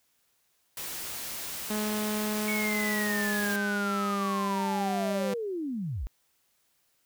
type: noise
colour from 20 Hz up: white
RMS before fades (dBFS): -37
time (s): 0.77-3.56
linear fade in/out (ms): 2
type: tone with pitch glide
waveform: sawtooth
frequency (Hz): 212.2 to 196.85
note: G#3 to G3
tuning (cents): +38 to +8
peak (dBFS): -25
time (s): 1.7-5.34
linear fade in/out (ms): 5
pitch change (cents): -130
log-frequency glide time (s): 2.67-4.46
type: linear sweep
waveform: sine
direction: down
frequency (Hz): 2236 to 36.77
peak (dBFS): -30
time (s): 2.48-6.07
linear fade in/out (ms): 0
effects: white hiss -71 dBFS RMS until 7.05 s